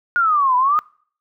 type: exponential two-way sweep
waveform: sine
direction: down then up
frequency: 1450 to 982 to 1256 Hz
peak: -13 dBFS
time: 0.16-0.79 s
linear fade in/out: 0 ms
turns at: 0.56 s
effects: noise-tail reverb RT60 0.5 s tail -25 dB re dry